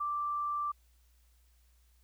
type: tone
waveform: sine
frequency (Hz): 1174.7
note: D6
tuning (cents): 0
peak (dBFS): -31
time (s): 0-0.72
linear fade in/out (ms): 10
effects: added 60 Hz sine -63 dBFS peak until 2.03 s + white hiss -73 dBFS RMS until 2.03 s